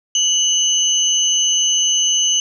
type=tone pair together; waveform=sine; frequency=2953 / 6212 Hz; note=F#7 / G8; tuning=-4 / -17 cents; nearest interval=octave + minor second; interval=1287 cents; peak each=-16 dBFS; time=0.15-2.4 s; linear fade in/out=2 ms; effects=none